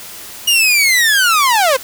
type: linear sweep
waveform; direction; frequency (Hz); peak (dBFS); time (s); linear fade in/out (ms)
sawtooth; down; 2900 to 493.9; -6; 0.47-1.77; 10
effects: white hiss -32 dBFS RMS until 1.83 s